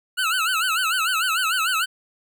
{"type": "tone with vibrato", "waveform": "25% pulse", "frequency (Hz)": 1400, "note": "F6", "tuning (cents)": 4, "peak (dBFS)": -16, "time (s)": [0.17, 1.86], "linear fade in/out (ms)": 20, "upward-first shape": "sine", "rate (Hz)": 6.7, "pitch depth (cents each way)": 160, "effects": []}